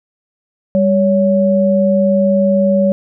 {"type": "tone pair together", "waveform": "sine", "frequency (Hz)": [198.5, 562.4], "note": ["G3", "C#5"], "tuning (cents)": [22, 25], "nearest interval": "octave + tritone", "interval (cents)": 1803, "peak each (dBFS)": -12, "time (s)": [0.75, 2.92], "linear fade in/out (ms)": 0, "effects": []}